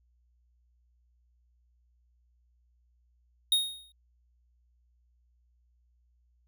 square tone with exponential decay, 3729 Hz, A#7, in tune, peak -20 dBFS, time 3.52-3.92 s, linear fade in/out 2 ms, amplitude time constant 85 ms, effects added 60 Hz sine -65 dBFS peak until 6.47 s

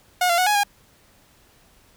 sawtooth tone with pitch steps, 723 / 688 / 734 / 834 / 814 Hz, F#5 / F5 / F#5 / G#5 / G#5, -40 / -26 / -14 / +7 / -35 cents, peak -13 dBFS, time 0.21-0.635 s, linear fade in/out 5 ms, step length 85 ms, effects pink hiss -56 dBFS RMS until 1.96 s

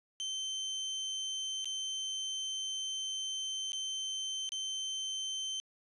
30% pulse tone with dropouts, 3099 Hz, G7, 21 cents flat, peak -32 dBFS, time 0.2-5.6 s, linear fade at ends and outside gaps 0 ms, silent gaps 1.645-1.656 / 3.72-3.731 / 4.491-4.52 s, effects resampled to 24000 Hz

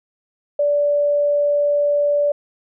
sine tone, 581 Hz, D5, 19 cents flat, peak -14 dBFS, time 0.59-2.32 s, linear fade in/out 5 ms, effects none

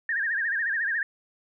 sine tone with vibrato, 1721 Hz, A6, 39 cents flat, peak -24 dBFS, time 0.09-1.03 s, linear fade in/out 2 ms, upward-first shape sine, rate 14 Hz, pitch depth 150 cents each way, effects none

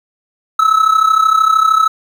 triangle tone with amplitude modulation, 1300 Hz, E6, 24 cents flat, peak -3 dBFS, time 0.59-1.88 s, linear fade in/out 5 ms, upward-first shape sine, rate 33.1 Hz, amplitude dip 75%, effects 7-bit

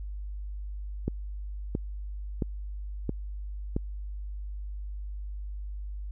click train, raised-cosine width 3 ms, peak -15 dBFS, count 5, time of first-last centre 1.08-3.765 s, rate 1.49 Hz, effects added 50 Hz sine -34 dBFS peak until 6.11 s

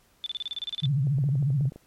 sine tone bursts, 3520 Hz, A7, in tune, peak -28 dBFS, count 12, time 0.24-0.856 s, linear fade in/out 0 ms, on 22 ms, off 32 ms
sine tone with vibrato, 138.59 Hz, C#3, in tune, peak -21 dBFS, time 0.82-1.7 s, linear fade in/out 20 ms, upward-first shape triangle, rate 14 Hz, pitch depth 200 cents each way
clicks, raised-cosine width 2 ms, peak -29 dBFS, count 11, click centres 1.071 / 1.185 / 1.24 / 1.29 / 1.355 / 1.426 / 1.504 / 1.609 / 1.655 / 1.721 / 1.76 s
effects pink hiss -63 dBFS RMS until 1.86 s + MP3 64 kbps

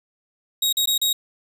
sawtooth tone with dropouts, 3787 Hz, A#7, 27 cents sharp, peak -15 dBFS, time 0.62-1.13 s, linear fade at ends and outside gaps 5 ms, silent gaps 0.727-0.769 / 0.858-0.873 / 0.979-1.015 s, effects none

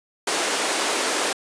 pink high-pass noise, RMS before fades -23 dBFS, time 0.27-1.33 s, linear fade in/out 5 ms, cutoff 320 Hz, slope 24 dB/octave, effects resampled to 22050 Hz

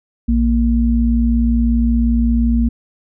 sine tone pair together, 58.51 / 233.1 Hz, A#1 / A#3, +7 / 0 cents, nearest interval 2 octaves, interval 2393 cents, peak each -14 dBFS, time 0.28-2.69 s, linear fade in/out 10 ms, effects none

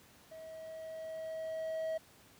triangle tone with level ramp, 641 Hz, E5, 49 cents flat, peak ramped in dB -45 to -31 dBFS, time 0.31-1.98 s, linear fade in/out 10 ms, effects pink hiss -61 dBFS RMS until 2.39 s + high-pass 80 Hz 12 dB/octave

